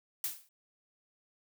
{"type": "noise with exponential decay", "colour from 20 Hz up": "blue", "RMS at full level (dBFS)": -31, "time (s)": [0.24, 0.49], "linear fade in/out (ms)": 2, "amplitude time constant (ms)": 53, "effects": []}